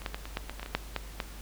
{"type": "clicks", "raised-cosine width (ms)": 0.3, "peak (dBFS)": [-26, -16, -18, -24, -15, -20, -23, -21, -23, -10, -14, -15], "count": 12, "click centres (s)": [0.019, 0.062, 0.145, 0.255, 0.371, 0.496, 0.596, 0.63, 0.661, 0.75, 0.963, 1.202], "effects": ["added 50 Hz sine -42 dBFS peak until 1.41 s", "pink hiss -49 dBFS RMS until 1.41 s"]}